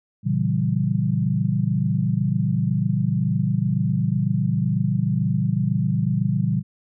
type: chord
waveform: sine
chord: A# diminished seventh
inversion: none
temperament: equal with one note detuned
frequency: 116.54 / 138.59 / 164.81 / 192.52 Hz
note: A#2 / C#3 / E3 / G3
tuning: 0 / 0 / 0 / -31 cents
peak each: -24 dBFS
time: 0.23-6.63 s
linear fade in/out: 50 ms
effects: none